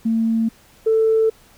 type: tone pair in turn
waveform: sine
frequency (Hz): 225.7 / 443.6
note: A3 / A4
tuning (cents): +44 / +14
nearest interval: octave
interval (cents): 1170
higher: second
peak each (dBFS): -15 / -12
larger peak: second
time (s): 0.05-0.49 / 0.86-1.3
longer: neither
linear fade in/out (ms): 10
effects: tanh soft clip ceiling -8 dBFS + pink hiss -51 dBFS RMS until 1.57 s